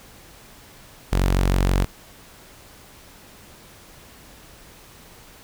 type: tone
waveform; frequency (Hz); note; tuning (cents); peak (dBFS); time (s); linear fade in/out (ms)
sawtooth; 46.24; F#1; 0; -13; 1.12-1.85; 10
effects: pink hiss -47 dBFS RMS until 5.43 s